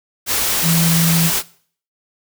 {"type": "tone in noise", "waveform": "sine", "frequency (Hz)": 166.1, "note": "E3", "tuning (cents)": 13, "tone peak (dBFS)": -14, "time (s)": [0.62, 1.31], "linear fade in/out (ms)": 50, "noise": "white", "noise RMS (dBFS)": -18, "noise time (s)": [0.26, 1.43], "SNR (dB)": 1, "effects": ["noise-tail reverb RT60 0.5 s tail -20 dB re dry"]}